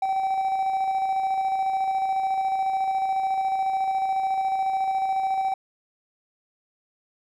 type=tone with tremolo; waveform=triangle; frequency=770 Hz; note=G5; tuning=31 cents flat; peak=-18 dBFS; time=0.02-5.54 s; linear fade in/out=5 ms; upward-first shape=square; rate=14 Hz; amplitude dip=35%; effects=tanh soft clip ceiling -14 dBFS